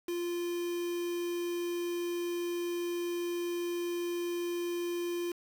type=tone with quantisation; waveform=triangle; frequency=347.5 Hz; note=F4; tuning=9 cents flat; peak=-30 dBFS; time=0.08-5.32 s; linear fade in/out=5 ms; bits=7; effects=none